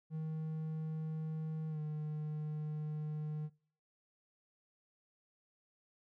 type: tone with pitch glide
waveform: triangle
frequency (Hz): 157.6 to 152.41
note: D#3 to D#3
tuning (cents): +23 to -35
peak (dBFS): -35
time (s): 0.1-3.5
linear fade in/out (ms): 50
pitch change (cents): -58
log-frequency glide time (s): 1.69-1.79
effects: noise-tail reverb RT60 0.5 s tail -23 dB re dry